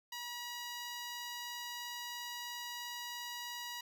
10% pulse tone, 963 Hz, B5, 44 cents flat, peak -33 dBFS, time 0.12-3.81 s, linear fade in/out 5 ms, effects none

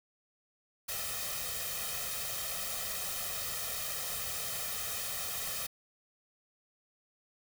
white noise with comb filter, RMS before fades -37 dBFS, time 0.88-5.67 s, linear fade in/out 10 ms, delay 1.6 ms, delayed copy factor +0.9, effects none

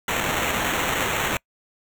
blue noise with sample-and-hold, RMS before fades -24 dBFS, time 0.08-1.37 s, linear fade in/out 2 ms, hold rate 4900 Hz, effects noise-tail reverb RT60 0.1 s tail -26 dB re dry

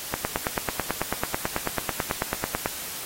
click train, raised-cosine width 0.5 ms, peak -9 dBFS, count 24, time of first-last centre 0.14-2.659 s, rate 9.13 Hz, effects white hiss -35 dBFS RMS until 3.05 s + AAC 48 kbps

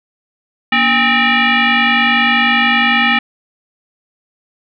sine tone with frequency modulation, 286.7 Hz, D4, 42 cents flat, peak -9 dBFS, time 0.72-3.19 s, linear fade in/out 5 ms, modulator 523 Hz, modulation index 5.2, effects none

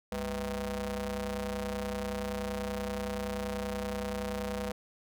sawtooth ring-modulated tone, 145.3 Hz, D3, 18 cents flat, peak -26 dBFS, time 0.12-4.72 s, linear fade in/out 2 ms, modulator 348 Hz, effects none

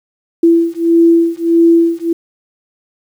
sine beating tone pair, 334 / 335.6 Hz, E4 / E4, +23 / +31 cents, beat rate 1.6 Hz, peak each -10 dBFS, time 0.43-2.13 s, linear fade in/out 5 ms, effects 7-bit

